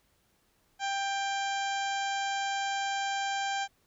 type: harmonic tone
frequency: 790 Hz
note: G5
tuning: 13 cents sharp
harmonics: 1 / 2 / 3 / 4 / 5 / 6 / 7 / 8 / 9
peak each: -31 / -36 / -41 / -40 / -46 / -49 / -48 / -47 / -46 dBFS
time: 0.79-3.68 s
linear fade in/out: 50 ms
effects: pink hiss -70 dBFS RMS until 3.86 s